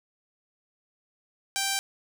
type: tone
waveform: 5% pulse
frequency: 784 Hz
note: G5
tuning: in tune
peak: -14 dBFS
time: 1.56-1.79 s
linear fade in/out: 0 ms
effects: none